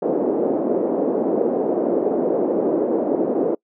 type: band-pass noise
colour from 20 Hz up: white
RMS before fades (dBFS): -20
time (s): 0.02-3.55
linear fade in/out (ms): 5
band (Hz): 260 to 510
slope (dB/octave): 24
effects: noise-tail reverb RT60 0.1 s tail -26 dB re dry